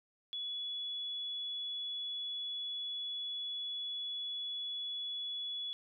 sine tone, 3400 Hz, G#7, 40 cents sharp, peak -37 dBFS, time 0.33-5.73 s, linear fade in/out 0 ms, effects none

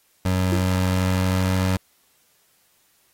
25% pulse tone with pitch glide, 92.6 to 93.51 Hz, F#2 to F#2, +2 to +19 cents, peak -15 dBFS, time 0.25-1.77 s, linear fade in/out 5 ms, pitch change +17 cents, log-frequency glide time 0.89-1.65 s
triangle tone with exponential decay, 338.3 Hz, E4, 45 cents sharp, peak -17 dBFS, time 0.52-0.69 s, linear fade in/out 5 ms, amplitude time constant 35 ms
effects white hiss -62 dBFS RMS until 3.13 s + AAC 48 kbps

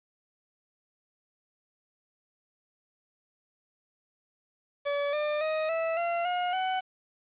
40% pulse tone with pitch steps, 572 / 598.4 / 625.9 / 654.8 / 685 / 716.5 / 749.5 Hz, D5 / D5 / D#5 / E5 / F5 / F5 / F#5, -46 / +32 / +10 / -12 / -34 / +44 / +22 cents, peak -26 dBFS, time 4.85-6.81 s, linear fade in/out 20 ms, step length 280 ms, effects resampled to 8000 Hz + 9-bit

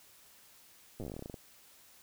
slowing click train, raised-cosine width 2 ms, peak -29 dBFS, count 17, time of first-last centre 1-1.342 s, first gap 8 ms, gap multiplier 1.12, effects white hiss -60 dBFS RMS until 2.02 s

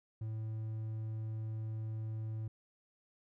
triangle tone, 110 Hz, A2, in tune, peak -35 dBFS, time 0.21-2.48 s, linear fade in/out 5 ms, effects none

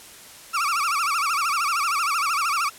35% pulse tone with vibrato, 1244.5 Hz, D#6, in tune, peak -19 dBFS, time 0.53-2.7 s, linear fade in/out 20 ms, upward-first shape sine, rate 13 Hz, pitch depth 190 cents each way, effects white hiss -44 dBFS RMS until 2.78 s + low-pass 12000 Hz 12 dB/octave

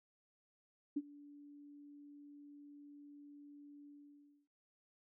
sine tone with ADSR envelope, 289.2 Hz, D4, 27 cents flat, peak -32 dBFS, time 0.96-4.48 s, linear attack 10 ms, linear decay 42 ms, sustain -22 dB, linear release 610 ms, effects none

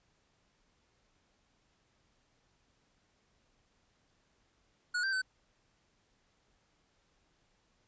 square tone with pitch steps, 1457 / 1566 / 1523 Hz, F#6 / G6 / F#6, -27 / -2 / +50 cents, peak -31 dBFS, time 4.94-5.219 s, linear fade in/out 10 ms, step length 93 ms, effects pink hiss -73 dBFS RMS until 7.87 s + resampled to 16000 Hz

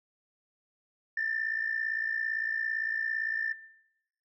sine tone with amplitude modulation, 1784 Hz, A6, 23 cents sharp, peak -24 dBFS, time 1.17-3.53 s, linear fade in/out 5 ms, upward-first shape sine, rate 57.7 Hz, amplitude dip 70%, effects noise-tail reverb RT60 0.9 s tail -22 dB re dry + tanh soft clip ceiling -22 dBFS

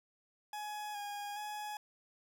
40% pulse tone with vibrato, 830 Hz, G#5, 1 cent flat, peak -39 dBFS, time 0.53-1.77 s, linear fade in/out 2 ms, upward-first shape square, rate 1.2 Hz, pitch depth 22 cents each way, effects none

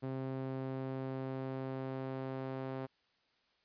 sawtooth tone with band-pass filter sweep, 132.3 Hz, C3, 20 cents sharp, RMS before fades -40 dBFS, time 0.02-2.87 s, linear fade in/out 20 ms, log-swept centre 330 to 520 Hz, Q 0.71, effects white hiss -74 dBFS RMS until 3.64 s + resampled to 11025 Hz

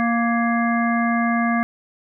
harmonic tone with a mistuned harmonic, 233.1 Hz, A#3, in tune, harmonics 1 / 3 / 5 / 7 / 9, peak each -19 / -24 / -26 / -27 / -29 dBFS, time 0-1.63 s, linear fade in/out 0 ms, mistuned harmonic 7, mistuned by +34 cents, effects none

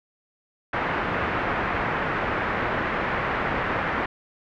white low-pass noise, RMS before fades -26 dBFS, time 0.73-4.06 s, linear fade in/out 5 ms, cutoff 1900 Hz, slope 24 dB/octave, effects none

